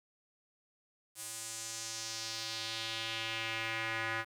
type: tone with band-pass filter sweep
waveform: square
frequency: 112.6 Hz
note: A2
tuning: 40 cents sharp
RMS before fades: -39 dBFS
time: 1.15-4.25 s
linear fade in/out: 50 ms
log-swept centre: 9400 to 1700 Hz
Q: 2.1
effects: 10-bit